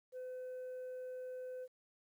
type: tone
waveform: sine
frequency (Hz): 508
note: B4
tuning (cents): +49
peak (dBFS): -40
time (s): 0.12-1.68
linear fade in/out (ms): 50
effects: tanh soft clip ceiling -42 dBFS + 12-bit